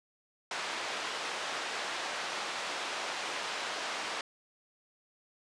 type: band-pass noise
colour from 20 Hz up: pink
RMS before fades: -37 dBFS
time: 0.51-4.21 s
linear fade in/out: 2 ms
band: 650 to 4900 Hz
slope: 12 dB/octave
effects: resampled to 22050 Hz